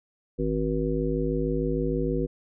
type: harmonic tone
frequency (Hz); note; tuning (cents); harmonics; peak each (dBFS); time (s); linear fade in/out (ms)
53.2; G#1; +42; 1 / 3 / 5 / 7 / 9; -30 / -30 / -30 / -30 / -30; 0.38-2.27; 20
effects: none